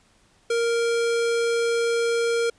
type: tone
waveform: square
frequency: 466.2 Hz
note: A#4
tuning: in tune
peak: -21 dBFS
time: 0.5-2.5 s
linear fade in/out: 5 ms
effects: pink hiss -60 dBFS RMS until 2.58 s + resampled to 22050 Hz